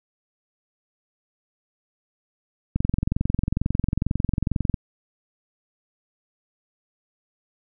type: click train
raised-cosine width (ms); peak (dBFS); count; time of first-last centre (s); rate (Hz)
5; -9; 45; 2.76-4.742; 22.2
effects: none